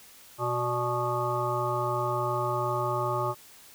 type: harmonic tone with a mistuned harmonic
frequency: 122.7 Hz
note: B2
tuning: 11 cents flat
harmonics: 1 / 3 / 5 / 7 / 9 / 10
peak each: -33 / -33 / -33 / -33 / -33 / -33 dBFS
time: 0.38-3.35 s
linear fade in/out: 50 ms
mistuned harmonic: 5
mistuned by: -53 cents
effects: white hiss -52 dBFS RMS until 3.74 s